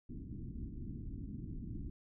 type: low-pass noise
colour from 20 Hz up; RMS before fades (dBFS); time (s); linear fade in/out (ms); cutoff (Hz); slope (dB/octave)
pink; -44; 0.09-1.9; 5; 320; 48
effects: none